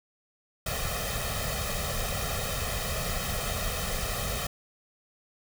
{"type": "noise with comb filter", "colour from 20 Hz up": "pink", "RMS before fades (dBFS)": -31, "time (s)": [0.66, 4.47], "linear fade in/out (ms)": 5, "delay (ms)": 1.6, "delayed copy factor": 0.95, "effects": []}